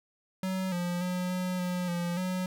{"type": "tone with pitch steps", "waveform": "square", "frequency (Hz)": [187.9, 175.8, 181, 182.6, 179.8, 173.5, 183.9], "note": ["F#3", "F3", "F#3", "F#3", "F#3", "F3", "F#3"], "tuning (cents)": [27, 12, -38, -23, -49, -11, -10], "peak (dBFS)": -30, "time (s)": [0.43, 2.46], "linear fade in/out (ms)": 2, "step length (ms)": 290, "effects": []}